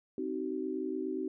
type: chord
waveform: sine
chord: C diminished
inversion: none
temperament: equal with one note detuned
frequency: 261.6 / 311.1 / 378.6 Hz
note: C4 / Eb4 / Gb4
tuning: 0 / 0 / +40 cents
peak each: -38 / -37 / -36 dBFS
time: 0.18-1.28 s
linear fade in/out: 2 ms
effects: none